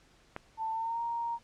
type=click; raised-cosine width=0.5 ms; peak=-22 dBFS; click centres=0.364 s
type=tone with pitch glide; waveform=sine; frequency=889 to 933.7 Hz; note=A5 to A#5; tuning=+18 to +3 cents; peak=-31 dBFS; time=0.57-1.39 s; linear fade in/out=50 ms; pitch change=+85 cents; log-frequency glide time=0.71-1.01 s
effects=pink hiss -63 dBFS RMS until 1.43 s + low-pass 7000 Hz 12 dB/octave